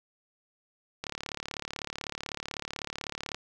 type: click train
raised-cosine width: 0.2 ms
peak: -17 dBFS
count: 84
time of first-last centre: 1.04-3.346 s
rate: 36 Hz
effects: none